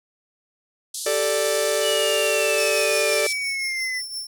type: band-pass noise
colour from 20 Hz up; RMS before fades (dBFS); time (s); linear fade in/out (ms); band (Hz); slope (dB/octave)
white; -31; 0.94-3.33; 5; 3600 to 11000; 48
type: chord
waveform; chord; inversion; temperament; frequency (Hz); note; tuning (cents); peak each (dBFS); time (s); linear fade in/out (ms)
45% pulse; G suspended second; none; just; 392 / 441 / 588; G4 / A4 / D5; 0 / +4 / +2; -28 / -25 / -23; 1.06-3.27; 5
type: linear sweep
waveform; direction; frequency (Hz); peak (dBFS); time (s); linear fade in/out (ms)
triangle; down; 2960 to 1982; -23; 1.81-4.02; 50
type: tone with tremolo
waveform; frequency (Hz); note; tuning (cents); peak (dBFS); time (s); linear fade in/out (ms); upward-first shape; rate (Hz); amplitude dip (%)
sawtooth; 5390; E8; +38; -24; 2.58-4.27; 5; triangle; 5.8; 65
effects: none